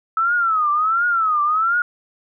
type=tone with vibrato; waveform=sine; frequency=1301 Hz; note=E6; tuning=23 cents flat; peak=-15 dBFS; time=0.17-1.82 s; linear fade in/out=2 ms; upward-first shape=triangle; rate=1.4 Hz; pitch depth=190 cents each way; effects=none